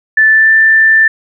sine tone with pitch glide, 1756 to 1774.4 Hz, A6 to A6, -4 to +14 cents, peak -4 dBFS, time 0.17-1.08 s, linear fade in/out 5 ms, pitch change +18 cents, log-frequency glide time 0.29-0.53 s, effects none

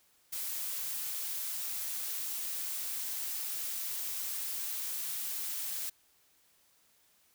blue noise, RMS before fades -37 dBFS, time 0.32-5.9 s, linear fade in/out 10 ms, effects white hiss -68 dBFS RMS until 7.34 s

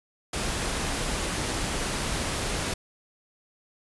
pink noise, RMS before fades -29 dBFS, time 0.33-2.74 s, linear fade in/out 5 ms, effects resampled to 24000 Hz

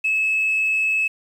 sine tone, 2594 Hz, E7, 28 cents flat, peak -16 dBFS, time 0.04-1.08 s, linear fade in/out 10 ms, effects tanh soft clip ceiling -14 dBFS + 8-bit

